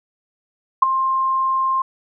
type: tone with ADSR envelope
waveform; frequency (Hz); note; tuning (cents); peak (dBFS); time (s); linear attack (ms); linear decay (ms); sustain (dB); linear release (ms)
sine; 1057; C6; +17; -4; 0.82-1.82; 8; 10; -12; 4
effects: none